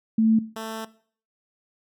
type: tone pair in turn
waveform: sine / 10% pulse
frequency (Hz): 221.9 / 221.9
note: A3 / A3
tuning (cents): +15 / +15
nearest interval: unison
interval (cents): 0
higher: neither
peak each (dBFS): -16 / -23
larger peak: first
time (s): 0.18-0.39 / 0.56-0.85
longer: second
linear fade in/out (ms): 5
effects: noise-tail reverb RT60 0.5 s tail -18 dB re dry